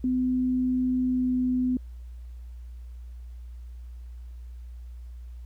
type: tone with pitch glide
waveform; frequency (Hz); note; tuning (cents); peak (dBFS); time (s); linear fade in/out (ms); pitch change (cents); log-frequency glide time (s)
sine; 254 to 252.5; B3 to B3; +49 to +39; -22; 0.04-1.77; 2; -10; 1.03-1.35
effects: added 60 Hz sine -38 dBFS peak until 5.45 s + pink hiss -67 dBFS RMS until 5.45 s